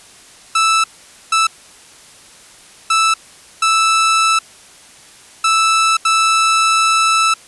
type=tone bursts at uneven times; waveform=sawtooth; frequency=1317 Hz; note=E6; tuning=2 cents flat; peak=-7 dBFS; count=6; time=0.55-0.84 / 1.32-1.47 / 2.9-3.14 / 3.62-4.39 / 5.44-5.97 / 6.05-7.34 s; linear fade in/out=5 ms; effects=white hiss -42 dBFS RMS until 7.47 s + resampled to 24000 Hz